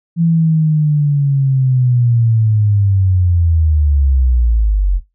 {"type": "linear sweep", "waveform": "sine", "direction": "down", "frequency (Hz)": [169, 43.99], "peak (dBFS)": -9, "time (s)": [0.16, 5.01], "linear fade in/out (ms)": 50, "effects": ["noise-tail reverb RT60 0.2 s tail -19 dB re dry"]}